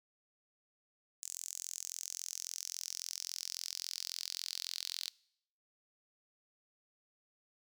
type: tone with high-pass filter sweep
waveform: sawtooth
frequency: 43.65 Hz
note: F1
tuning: in tune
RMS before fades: -43 dBFS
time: 1.22-5.1 s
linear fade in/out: 10 ms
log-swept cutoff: 7100 to 4200 Hz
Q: 3.9
effects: noise-tail reverb RT60 0.7 s tail -23 dB re dry